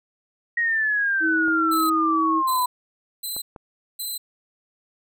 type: exponential sweep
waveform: sine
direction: down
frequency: 1895 to 987.8 Hz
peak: -19 dBFS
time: 0.57-2.66 s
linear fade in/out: 5 ms
type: tone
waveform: sine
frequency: 321.6 Hz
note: E4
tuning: 43 cents flat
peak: -22 dBFS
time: 1.2-2.43 s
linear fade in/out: 50 ms
type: clicks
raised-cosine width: 1 ms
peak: -25 dBFS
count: 3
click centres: 1.482 / 3.365 / 3.562 s
type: tone bursts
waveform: 10% pulse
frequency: 4042 Hz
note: B7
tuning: 39 cents sharp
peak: -21 dBFS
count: 4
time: 1.71-4.18 s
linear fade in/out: 10 ms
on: 190 ms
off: 570 ms
effects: none